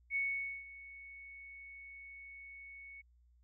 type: tone with ADSR envelope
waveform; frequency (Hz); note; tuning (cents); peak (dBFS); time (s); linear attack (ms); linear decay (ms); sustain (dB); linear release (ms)
sine; 2217; C#7; 0; -31; 0.1-3.02; 57; 480; -18; 16
effects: added 60 Hz sine -64 dBFS peak until 3.43 s